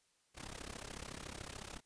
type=noise with amplitude modulation; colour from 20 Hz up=pink; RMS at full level=-44 dBFS; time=0.34-1.81 s; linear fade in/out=50 ms; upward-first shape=sine; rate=33.8 Hz; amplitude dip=90%; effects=white hiss -75 dBFS RMS until 1.85 s + resampled to 22050 Hz